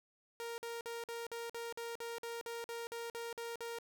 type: tone bursts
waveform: sawtooth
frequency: 466.2 Hz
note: A#4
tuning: in tune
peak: -37 dBFS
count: 15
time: 0.4-3.786 s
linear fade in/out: 0 ms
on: 180 ms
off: 49 ms
effects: 13-bit